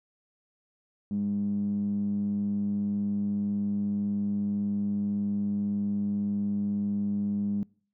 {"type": "tone with low-pass filter", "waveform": "5% pulse", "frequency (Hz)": 101.8, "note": "G#2", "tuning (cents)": -34, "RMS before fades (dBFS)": -29, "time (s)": [1.11, 7.63], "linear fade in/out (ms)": 0, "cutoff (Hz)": 210, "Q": 9.8, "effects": ["noise-tail reverb RT60 0.5 s tail -26 dB re dry"]}